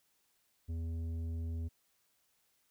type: tone with tanh clipping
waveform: sine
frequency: 82.41 Hz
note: E2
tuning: in tune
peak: -37 dBFS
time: 0.68-1.69 s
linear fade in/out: 20 ms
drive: 9 dB
effects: white hiss -75 dBFS RMS until 2.7 s